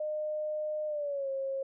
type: tone with pitch glide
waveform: sine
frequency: 610 to 540.3 Hz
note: D#5 to C#5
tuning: -34 to -44 cents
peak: -31 dBFS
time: 0-1.63 s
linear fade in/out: 5 ms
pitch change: -210 cents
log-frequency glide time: 0.87-1.29 s
effects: none